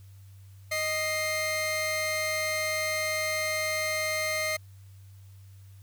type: tone pair together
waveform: sawtooth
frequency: 622.3 / 2100 Hz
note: D#5 / C7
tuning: 0 / +6 cents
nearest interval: octave + major sixth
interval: 2106 cents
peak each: -27 / -26 dBFS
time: 0.71-4.57 s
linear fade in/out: 10 ms
effects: added 97 Hz sine -47 dBFS peak until 5.82 s + white hiss -64 dBFS RMS until 5.82 s